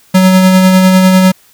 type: tone with tremolo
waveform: square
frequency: 186.6 Hz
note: F#3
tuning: 15 cents sharp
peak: -3 dBFS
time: 0.14-1.32 s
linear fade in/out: 10 ms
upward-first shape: sine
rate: 10 Hz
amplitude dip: 30%
effects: white hiss -46 dBFS RMS until 1.53 s